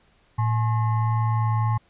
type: tone with frequency modulation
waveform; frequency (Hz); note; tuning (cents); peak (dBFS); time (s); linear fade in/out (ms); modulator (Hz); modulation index
sine; 112.3; A2; +36; -19; 0.38-1.78; 10; 962; 0.56
effects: pink hiss -61 dBFS RMS until 1.89 s + resampled to 8000 Hz